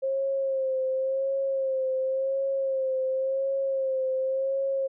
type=tone with vibrato; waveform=sine; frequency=533 Hz; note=C5; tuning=32 cents sharp; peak=-24 dBFS; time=0.02-4.88 s; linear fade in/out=20 ms; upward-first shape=sine; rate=0.92 Hz; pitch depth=35 cents each way; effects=none